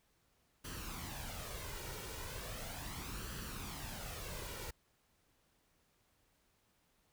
pink noise with flanger, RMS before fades -45 dBFS, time 0.64-4.71 s, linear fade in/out 10 ms, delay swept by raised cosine 0.66 to 2.16 ms, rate 0.37 Hz, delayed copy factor +0.55, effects pink hiss -75 dBFS RMS until 7.12 s

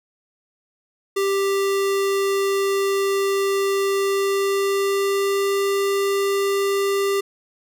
square tone with pitch glide, 393.6 to 396.3 Hz, G4 to G4, +7 to +19 cents, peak -19 dBFS, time 1.16-7.21 s, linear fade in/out 10 ms, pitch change +12 cents, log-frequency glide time 3.93-5.53 s, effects none

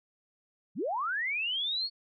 sine linear sweep, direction up, 130.81 to 4435 Hz, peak -29 dBFS, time 0.75-1.9 s, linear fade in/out 50 ms, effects none

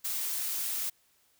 blue noise, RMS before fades -33 dBFS, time 0.04-0.9 s, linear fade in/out 10 ms, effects white hiss -68 dBFS RMS until 1.39 s

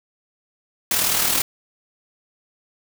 white noise with amplitude modulation, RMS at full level -18 dBFS, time 0.91-1.42 s, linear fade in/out 2 ms, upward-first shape sine, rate 38.7 Hz, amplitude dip 45%, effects none

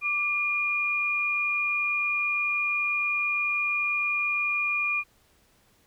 sine tone pair together, 1171 / 2423 Hz, D6 / D#7, -5 / -47 cents, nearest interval octave + minor second, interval 1258 cents, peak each -34 / -24 dBFS, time 0.01-5.04 s, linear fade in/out 50 ms, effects pink hiss -63 dBFS RMS until 5.86 s

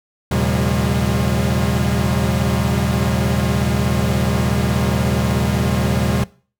45% pulse tone cluster, 78.7 / 118 / 134.6 / 179.1 / 203.8 Hz, D#2 / A#2 / C3 / F3 / G#3, +20 / +22 / +49 / +44 / -32 cents, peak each -22 dBFS, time 0.31-6.24 s, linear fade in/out 5 ms, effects noise-tail reverb RT60 0.4 s tail -21 dB re dry

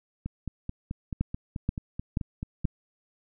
two click trains, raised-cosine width 5 ms, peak -20 / -13 dBFS, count 12 / 4, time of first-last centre 0.26-2.646 / 1.21-2.652 s, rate 4.61 / 2.08 Hz, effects none

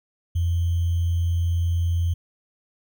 sine tone with sample-and-hold, 85.5 Hz, F2, 36 cents flat, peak -19 dBFS, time 0.35-2.14 s, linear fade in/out 10 ms, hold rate 3150 Hz, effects none

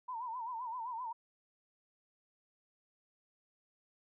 sine tone with vibrato, 954 Hz, A#5, 40 cents sharp, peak -38 dBFS, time 0.08-1.13 s, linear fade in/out 10 ms, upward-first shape sine, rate 7.7 Hz, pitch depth 120 cents each way, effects none

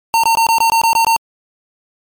square tone bursts, 911 Hz, A#5, 40 cents flat, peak -10 dBFS, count 9, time 0.14-1.163 s, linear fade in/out 0 ms, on 95 ms, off 21 ms, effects MP3 96 kbps

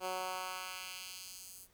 10% pulse tone with high-pass filter sweep, 185 Hz, F#3, in tune, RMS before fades -43 dBFS, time 0-1.68 s, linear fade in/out 50 ms, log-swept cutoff 450 to 10000 Hz, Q 1, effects pink hiss -69 dBFS RMS until 1.73 s

